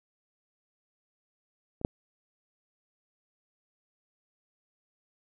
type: clicks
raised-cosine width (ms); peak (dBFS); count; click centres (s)
2; -30 / -11; 2; 1.814 / 1.849
effects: none